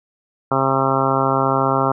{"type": "harmonic tone", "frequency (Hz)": 134.5, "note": "C3", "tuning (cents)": 48, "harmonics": [1, 2, 3, 4, 5, 6, 7, 8, 9, 10], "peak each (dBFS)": [-24, -24, -24, -24, -24, -24, -24, -24, -24, -24], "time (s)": [0.51, 1.92], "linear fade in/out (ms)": 5, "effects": []}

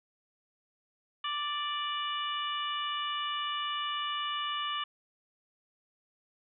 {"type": "harmonic tone", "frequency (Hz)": 587.3, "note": "D5", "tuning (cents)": 0, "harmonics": [2, 3, 4, 5, 6], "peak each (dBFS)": [-34, -42, -44, -36, -42], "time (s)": [1.24, 4.84], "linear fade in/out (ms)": 5, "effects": []}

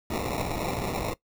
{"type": "noise with sample-and-hold", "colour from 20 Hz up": "white", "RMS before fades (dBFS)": -30, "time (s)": [0.1, 1.14], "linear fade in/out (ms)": 2, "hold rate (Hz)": 1575, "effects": ["noise-tail reverb RT60 0.1 s tail -18 dB re dry"]}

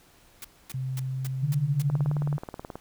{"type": "noise bursts", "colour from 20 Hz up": "white", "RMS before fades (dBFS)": -39, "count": 6, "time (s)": [0.42, 1.82], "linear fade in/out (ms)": 2, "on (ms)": 25, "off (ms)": 250}
{"type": "tone with pitch glide", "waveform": "sine", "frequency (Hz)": [130.81, 133.56], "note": ["C3", "C3"], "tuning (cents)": [0, 36], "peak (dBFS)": -28, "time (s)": [0.74, 2.1], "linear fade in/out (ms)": 5, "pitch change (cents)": 36, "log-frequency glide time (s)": [0.96, 1.84]}
{"type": "tone with vibrato", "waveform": "sine", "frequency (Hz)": 146.83, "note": "D3", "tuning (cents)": 0, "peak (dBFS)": -24, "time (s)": [1.42, 2.38], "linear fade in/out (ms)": 20, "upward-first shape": "triangle", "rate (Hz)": 2, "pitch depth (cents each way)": 17}
{"type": "click train", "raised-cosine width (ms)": 1, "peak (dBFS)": -22, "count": 17, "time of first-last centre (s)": [1.9, 2.756], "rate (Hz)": 18.7}
{"effects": ["pink hiss -58 dBFS RMS until 2.8 s"]}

